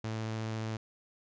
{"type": "tone", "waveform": "sawtooth", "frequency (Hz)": 110.7, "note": "A2", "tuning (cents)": 11, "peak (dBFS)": -30, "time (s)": [0.04, 0.77], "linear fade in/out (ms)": 5, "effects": ["resampled to 16000 Hz"]}